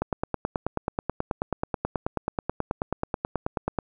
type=click train; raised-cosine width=1 ms; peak=-11 dBFS; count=36; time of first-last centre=0.02-3.787 s; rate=9.29 Hz; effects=none